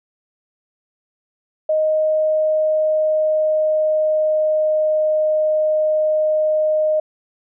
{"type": "tone with pitch glide", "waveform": "sine", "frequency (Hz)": [622.3, 618], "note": ["D#5", "D#5"], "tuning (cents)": [0, -12], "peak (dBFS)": -14, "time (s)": [1.69, 7], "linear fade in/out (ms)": 5, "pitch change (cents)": -12, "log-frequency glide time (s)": [1.9, 5.1], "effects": []}